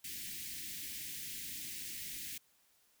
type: band-stop noise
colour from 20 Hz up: white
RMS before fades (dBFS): -44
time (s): 0.04-2.38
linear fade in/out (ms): 5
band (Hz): 340 to 1800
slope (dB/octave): 48
effects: white hiss -71 dBFS RMS until 3 s